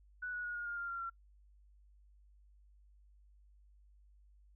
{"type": "tone with pitch steps", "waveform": "sine", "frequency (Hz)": [1480, 1463, 1446.2, 1429.6, 1413.2, 1396.9, 1380.9, 1365], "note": ["F#6", "F#6", "F#6", "F6", "F6", "F6", "F6", "F6"], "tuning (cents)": [0, -20, -40, 40, 20, 0, -20, -40], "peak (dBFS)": -38, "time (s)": [0.22, 1.1], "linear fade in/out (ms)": 10, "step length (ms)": 110, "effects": ["noise-tail reverb RT60 0.1 s tail -26 dB re dry", "added 50 Hz sine -61 dBFS peak until 4.55 s"]}